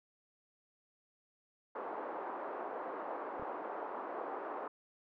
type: band-pass noise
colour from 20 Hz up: white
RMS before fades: -42 dBFS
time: 1.75-4.68 s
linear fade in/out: 5 ms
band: 330 to 1100 Hz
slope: 24 dB/octave
type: clicks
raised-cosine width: 2 ms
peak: -36 dBFS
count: 2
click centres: 3.397 / 3.424 s
effects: none